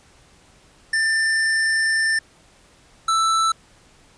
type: tone pair in turn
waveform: square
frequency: 1785 / 1323 Hz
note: A6 / E6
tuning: +24 / +6 cents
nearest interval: perfect fourth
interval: 518 cents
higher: first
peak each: -18 / -17 dBFS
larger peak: second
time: 0.93-2.19 / 3.08-3.52 s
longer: first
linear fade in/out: 5 ms
effects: pink hiss -53 dBFS RMS until 4.17 s + resampled to 22050 Hz